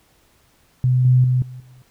sine tone with level steps, 126.7 Hz, B2, 45 cents sharp, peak -13 / -10 / -14 / -32 / -43 dBFS, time 0.84-1.82 s, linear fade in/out 0 ms, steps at 1.05 / 1.24 / 1.42 / 1.6 s, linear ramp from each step 2 ms, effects pink hiss -58 dBFS RMS until 1.9 s

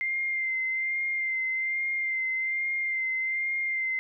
sine tone with vibrato, 2093 Hz, C7, in tune, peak -26 dBFS, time 0.01-3.99 s, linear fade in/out 0 ms, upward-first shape sine, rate 1.2 Hz, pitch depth 25 cents each way, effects none

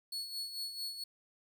40% pulse tone with tremolo, 4388 Hz, C#8, 18 cents flat, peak -35 dBFS, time 0.12-1.04 s, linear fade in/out 5 ms, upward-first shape sine, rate 4.5 Hz, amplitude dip 60%, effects none

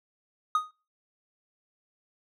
triangle tone with exponential decay, 1244.5 Hz, D#6, in tune, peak -17 dBFS, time 0.55-0.71 s, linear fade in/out 2 ms, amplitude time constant 33 ms, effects noise-tail reverb RT60 0.3 s tail -19 dB re dry

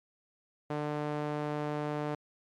sawtooth tone with band-pass filter, 149 Hz, D3, 25 cents sharp, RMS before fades -34 dBFS, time 0.7-2.15 s, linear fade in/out 5 ms, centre 610 Hz, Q 0.76, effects MP3 96 kbps

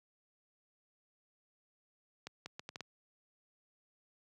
accelerating click train, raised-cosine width 0.2 ms, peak -26 dBFS, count 6, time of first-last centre 2.27-2.807 s, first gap 190 ms, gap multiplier 0.71, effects high-pass 100 Hz 12 dB/octave

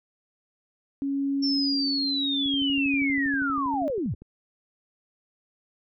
sine tone with tremolo, 277.2 Hz, C#4, in tune, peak -23 dBFS, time 1.02-3.88 s, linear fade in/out 0 ms, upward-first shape sine, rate 0.66 Hz, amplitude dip 45%
sine linear sweep, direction down, 5430 to 58.27 Hz, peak -25 dBFS, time 1.42-4.15 s, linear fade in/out 20 ms
click train, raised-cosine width 3 ms, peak -31 dBFS, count 23, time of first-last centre 2.46-4.22 s, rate 12.5 Hz
effects none

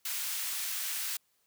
white high-pass noise, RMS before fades -35 dBFS, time 0.05-1.17 s, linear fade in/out 5 ms, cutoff 1400 Hz, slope 12 dB/octave, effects white hiss -73 dBFS RMS until 1.46 s

